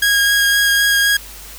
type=tone with vibrato; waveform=sawtooth; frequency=1637 Hz; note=G#6; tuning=25 cents flat; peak=-8 dBFS; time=0.02-1.17 s; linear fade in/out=5 ms; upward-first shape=sine; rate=3.9 Hz; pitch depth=10 cents each way; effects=added 50 Hz sine -38 dBFS peak until 1.58 s + white hiss -36 dBFS RMS until 1.58 s